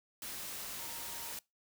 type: tone in noise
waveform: sine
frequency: 931 Hz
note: A#5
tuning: 2 cents flat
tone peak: -53 dBFS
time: 0.79-1.32 s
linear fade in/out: 2 ms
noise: white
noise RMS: -43 dBFS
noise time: 0.22-1.39 s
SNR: -13 dB
effects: noise-tail reverb RT60 0.2 s tail -22 dB re dry